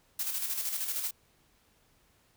blue noise with tremolo, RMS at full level -32 dBFS, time 0.19-1.11 s, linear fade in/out 5 ms, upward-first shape square, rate 13 Hz, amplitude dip 45%, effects pink hiss -67 dBFS RMS until 2.36 s

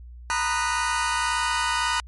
sawtooth chord, B major seventh, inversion third, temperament just, 926 / 987.8 / 1234.7 / 1481.6 Hz, A#5 / B5 / D#6 / F#6, -12 / 0 / -14 / +2 cents, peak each -24 dBFS, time 0.3-2 s, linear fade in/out 0 ms, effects added 60 Hz sine -39 dBFS peak until 2.07 s + MP3 48 kbps

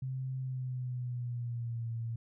sine tone with pitch glide, 130.81 to 115.2 Hz, C3 to A#2, 0 to -20 cents, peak -34 dBFS, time 0.02-2.16 s, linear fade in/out 5 ms, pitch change -220 cents, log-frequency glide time 0.39-1.89 s, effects none

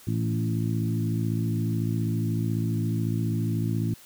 harmonic tone with a mistuned harmonic, 56 Hz, A1, 31 cents sharp, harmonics 2 / 3 / 4 / 5 / 6, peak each -26 / -30 / -32 / -34 / -36 dBFS, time 0.07-3.94 s, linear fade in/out 5 ms, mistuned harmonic 3, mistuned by -17 cents, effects white hiss -51 dBFS RMS until 4.05 s

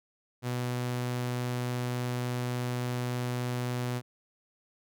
sawtooth tone, 123.47 Hz, B2, in tune, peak -26 dBFS, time 0.42-4.02 s, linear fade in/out 50 ms, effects none

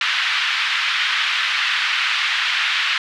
white band-pass noise, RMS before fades -20 dBFS, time 0.01-2.98 s, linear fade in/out 2 ms, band 1300 to 3400 Hz, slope 24 dB/octave, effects none

